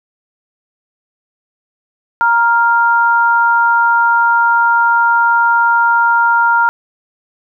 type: tone pair together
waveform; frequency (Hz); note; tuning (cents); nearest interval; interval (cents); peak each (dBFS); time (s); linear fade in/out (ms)
sine; 937.3 / 1396.9; A#5 / F6; +9 / 0; perfect fifth; 691; -11; 2.21-6.69; 0
effects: none